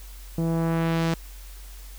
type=tone with low-pass filter sweep; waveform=sawtooth; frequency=164.81 Hz; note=E3; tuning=in tune; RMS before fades=-24 dBFS; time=0.38-1.14 s; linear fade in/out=0 ms; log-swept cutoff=470 to 7700 Hz; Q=0.75; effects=added 46 Hz sine -39 dBFS peak until 1.98 s + white hiss -49 dBFS RMS until 1.98 s